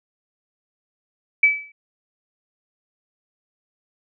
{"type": "tone with exponential decay", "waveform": "sine", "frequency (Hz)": 2300, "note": "D7", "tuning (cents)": -37, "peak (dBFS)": -8, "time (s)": [1.43, 1.72], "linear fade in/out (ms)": 5, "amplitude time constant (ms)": 61, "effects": []}